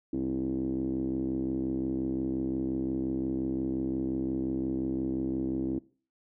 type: tone with low-pass filter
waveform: 5% pulse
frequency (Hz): 65.7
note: C2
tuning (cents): +8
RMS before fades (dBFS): -31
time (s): 0.13-5.79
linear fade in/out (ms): 5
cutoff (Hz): 300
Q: 9
effects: noise-tail reverb RT60 0.4 s tail -21 dB re dry

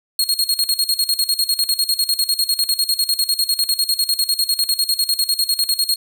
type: tone with tremolo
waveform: sawtooth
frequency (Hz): 4279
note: C8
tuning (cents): +38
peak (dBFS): -11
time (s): 0.19-5.96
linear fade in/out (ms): 2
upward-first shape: square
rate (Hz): 10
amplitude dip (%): 80
effects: none

